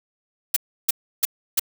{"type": "noise bursts", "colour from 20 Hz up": "blue", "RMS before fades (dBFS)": -18, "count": 4, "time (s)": [0.54, 1.596], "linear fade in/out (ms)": 5, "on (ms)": 24, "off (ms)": 320, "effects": []}